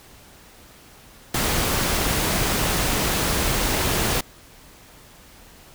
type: noise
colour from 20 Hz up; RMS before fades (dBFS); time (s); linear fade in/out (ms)
pink; -22; 1.34-4.21; 5
effects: pink hiss -48 dBFS RMS until 5.74 s